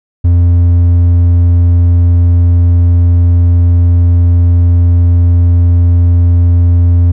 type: tone with hard clipping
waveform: sine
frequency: 86.9 Hz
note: F2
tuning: 8 cents flat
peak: -5 dBFS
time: 0.24-7.12 s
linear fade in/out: 10 ms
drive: 3 dB
effects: none